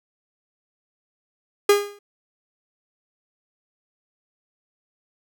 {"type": "tone with exponential decay", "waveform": "45% pulse", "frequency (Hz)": 408, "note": "G#4", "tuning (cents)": -31, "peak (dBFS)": -10, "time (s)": [1.69, 1.99], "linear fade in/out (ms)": 5, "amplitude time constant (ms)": 64, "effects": []}